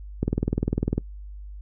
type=click train; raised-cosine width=3 ms; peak=-10 dBFS; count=16; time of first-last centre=0.23-0.98 s; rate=20 Hz; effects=noise-tail reverb RT60 0.1 s tail -23 dB re dry + added 50 Hz sine -36 dBFS peak until 1.61 s